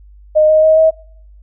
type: tone with pitch steps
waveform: sine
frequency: 616 / 623.5 / 631.1 / 638.8 Hz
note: D#5 / D#5 / D#5 / D#5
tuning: -17 / +3 / +24 / +45 cents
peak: -6 dBFS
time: 0.35-0.91 s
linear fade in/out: 20 ms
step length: 140 ms
effects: noise-tail reverb RT60 0.7 s tail -24 dB re dry + added 50 Hz sine -38 dBFS peak until 1.42 s